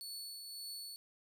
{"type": "tone with tremolo", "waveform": "sawtooth", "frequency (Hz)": 4433, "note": "C#8", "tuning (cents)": -1, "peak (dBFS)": -40, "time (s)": [0.01, 0.96], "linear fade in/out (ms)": 0, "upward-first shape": "triangle", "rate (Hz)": 1.8, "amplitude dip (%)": 40, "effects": []}